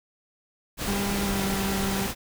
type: noise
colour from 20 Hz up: pink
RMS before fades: -30 dBFS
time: 0.77-2.15 s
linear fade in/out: 50 ms
type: tone with pitch glide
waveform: 35% pulse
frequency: 199.7 to 195.25 Hz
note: G3 to G3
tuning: +32 to -7 cents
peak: -25 dBFS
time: 0.87-2.07 s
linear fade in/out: 10 ms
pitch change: -39 cents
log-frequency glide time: 1.24-1.43 s
effects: none